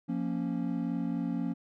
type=chord; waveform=triangle; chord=Bb minor; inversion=second; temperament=equal; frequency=174.61 / 233.1 / 277.2 Hz; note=F3 / Bb3 / Db4; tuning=0 / 0 / 0 cents; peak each=-32 dBFS; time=0.08-1.54 s; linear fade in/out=20 ms; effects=none